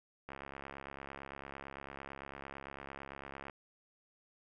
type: click train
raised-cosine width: 0.5 ms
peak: -30 dBFS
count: 222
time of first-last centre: 0.29-3.498 s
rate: 68.9 Hz
effects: none